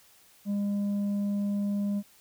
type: tone with tanh clipping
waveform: sine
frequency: 202.6 Hz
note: G#3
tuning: 43 cents flat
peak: -27 dBFS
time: 0.45-2.03 s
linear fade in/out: 50 ms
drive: 4 dB
effects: white hiss -59 dBFS RMS until 2.2 s